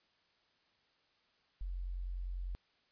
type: tone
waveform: sine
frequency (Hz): 45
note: F#1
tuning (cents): -47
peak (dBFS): -37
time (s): 1.61-2.55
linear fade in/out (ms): 0
effects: white hiss -73 dBFS RMS until 2.91 s + resampled to 11025 Hz